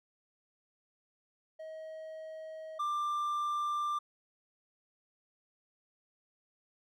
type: tone pair in turn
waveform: triangle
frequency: 634 / 1185.8 Hz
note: D#5 / D6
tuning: +32 / +16 cents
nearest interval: major seventh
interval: 1084 cents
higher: second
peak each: -40 / -29 dBFS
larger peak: second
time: 1.59-2.79 / 2.79-3.99 s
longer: neither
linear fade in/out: 10 ms
effects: none